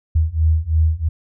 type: beating tone pair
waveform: sine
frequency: 78.1 / 81.1 Hz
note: D#2 / E2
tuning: +7 / -28 cents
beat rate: 3 Hz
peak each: -17 / -16 dBFS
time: 0.15-1.09 s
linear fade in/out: 10 ms
effects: none